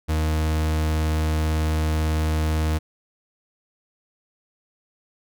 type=tone; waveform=40% pulse; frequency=78.1 Hz; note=D#2; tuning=7 cents sharp; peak=-19 dBFS; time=0.08-2.79 s; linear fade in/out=20 ms; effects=none